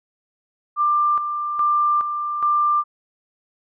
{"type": "tone with tremolo", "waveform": "sine", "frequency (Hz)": 1188, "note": "D6", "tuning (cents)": 20, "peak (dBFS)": -15, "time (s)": [0.76, 2.84], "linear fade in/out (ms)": 50, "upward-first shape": "square", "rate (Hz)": 1.2, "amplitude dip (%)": 55, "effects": []}